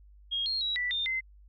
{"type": "tone with pitch steps", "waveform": "sine", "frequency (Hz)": [3261, 4239, 3877, 1969, 3621, 2065], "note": ["G#7", "C8", "B7", "B6", "A7", "C7"], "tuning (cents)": [-32, 22, -33, -6, 49, -23], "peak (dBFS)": -28, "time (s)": [0.31, 1.21], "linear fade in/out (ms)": 20, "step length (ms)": 150, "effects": ["added 50 Hz sine -52 dBFS peak until 1.48 s"]}